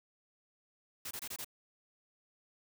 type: noise bursts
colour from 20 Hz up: white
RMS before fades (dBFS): -42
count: 5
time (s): 1.05-1.446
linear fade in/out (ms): 5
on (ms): 60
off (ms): 24
effects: none